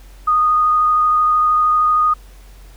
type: tone with vibrato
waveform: sine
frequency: 1236 Hz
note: D#6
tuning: 12 cents flat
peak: -11 dBFS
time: 0.27-2.14 s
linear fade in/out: 10 ms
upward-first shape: sine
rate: 13 Hz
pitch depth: 10 cents each way
effects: added 46 Hz sine -38 dBFS peak until 2.76 s + pink hiss -49 dBFS RMS until 2.76 s